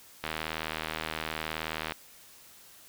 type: click train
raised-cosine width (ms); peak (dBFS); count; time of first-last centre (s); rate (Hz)
0.3; -16; 134; 0.24-1.921; 79.1
effects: white hiss -54 dBFS RMS until 2.88 s